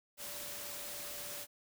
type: tone in noise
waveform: sine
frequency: 581 Hz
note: D5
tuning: 19 cents flat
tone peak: -53 dBFS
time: 0.17-1.47 s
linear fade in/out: 50 ms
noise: white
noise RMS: -44 dBFS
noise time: 0.17-1.47 s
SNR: -12 dB
effects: none